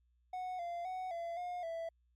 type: tone with pitch steps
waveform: triangle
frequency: 736 / 691 / 743 / 679 / 714 / 662 Hz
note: F#5 / F5 / F#5 / F5 / F5 / E5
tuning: -9 / -19 / +7 / -49 / +38 / +7 cents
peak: -36 dBFS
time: 0.33-1.89 s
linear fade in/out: 5 ms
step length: 260 ms
effects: added 60 Hz sine -70 dBFS peak until 2.15 s + MP3 64 kbps